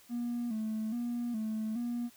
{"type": "tone with vibrato", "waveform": "triangle", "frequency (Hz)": 228.5, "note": "A#3", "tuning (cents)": -34, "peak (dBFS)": -29, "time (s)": [0.09, 2.1], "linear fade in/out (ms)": 50, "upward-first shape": "square", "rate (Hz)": 1.2, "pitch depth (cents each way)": 80, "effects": ["tanh soft clip ceiling -28 dBFS", "white hiss -60 dBFS RMS until 2.16 s"]}